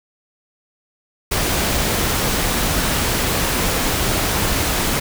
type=noise; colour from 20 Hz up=pink; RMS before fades=-19 dBFS; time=1.31-5 s; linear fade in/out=10 ms; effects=none